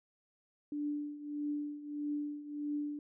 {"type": "tone with tremolo", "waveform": "sine", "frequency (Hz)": 293.7, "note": "D4", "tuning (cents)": 0, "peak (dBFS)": -32, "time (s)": [0.72, 2.99], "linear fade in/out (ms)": 2, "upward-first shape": "triangle", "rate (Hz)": 1.6, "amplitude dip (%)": 80, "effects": []}